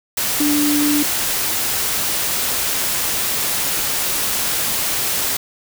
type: tone in noise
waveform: sine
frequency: 293.7 Hz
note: D4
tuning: in tune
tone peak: -15 dBFS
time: 0.4-1.03 s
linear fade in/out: 5 ms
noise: white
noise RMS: -20 dBFS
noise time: 0.17-5.37 s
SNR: +2 dB
effects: none